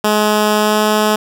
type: tone with pitch glide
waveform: 10% pulse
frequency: 211.6 to 213.1 Hz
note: G#3 to G#3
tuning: +33 to +45 cents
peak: -3 dBFS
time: 0.04-1.16 s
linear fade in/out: 5 ms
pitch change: +12 cents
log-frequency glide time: 0.58-0.81 s
effects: none